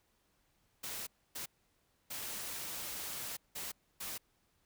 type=noise bursts at uneven times; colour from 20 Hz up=white; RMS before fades=-42 dBFS; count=5; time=0.83-1.07 / 1.35-1.46 / 2.1-3.37 / 3.55-3.72 / 4-4.18 s; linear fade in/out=10 ms; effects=pink hiss -75 dBFS RMS until 4.65 s